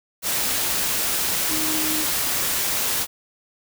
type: tone in noise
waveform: sine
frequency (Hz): 311.1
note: D#4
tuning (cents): 0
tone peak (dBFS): -28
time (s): 1.48-2.06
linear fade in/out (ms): 50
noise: white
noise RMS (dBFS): -23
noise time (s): 0.22-3.07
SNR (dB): -8
effects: none